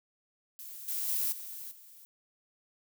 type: noise with level steps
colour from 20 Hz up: violet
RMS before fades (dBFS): -45 / -34 / -31 / -43 / -54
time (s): 0.59-2.05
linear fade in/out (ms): 0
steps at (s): 0.88 / 1.08 / 1.32 / 1.71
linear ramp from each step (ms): 5
effects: none